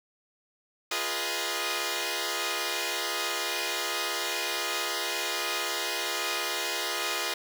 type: chord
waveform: 5% pulse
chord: F half-diminished seventh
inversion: none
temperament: equal with one note detuned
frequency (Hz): 349.2 / 415.3 / 489.1 / 622.3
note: F4 / Ab4 / Cb5 / Eb5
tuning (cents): 0 / 0 / -17 / 0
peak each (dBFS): -23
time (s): 0.91-7.34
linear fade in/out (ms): 5
effects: none